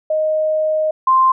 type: tone pair in turn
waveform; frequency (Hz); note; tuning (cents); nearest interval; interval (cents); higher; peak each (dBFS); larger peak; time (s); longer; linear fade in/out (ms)
sine; 622.3 / 1046.6; D#5 / C6; 0 / 0; major sixth; 900; second; -14 / -9; second; 0.1-0.91 / 1.07-1.32; first; 5
effects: none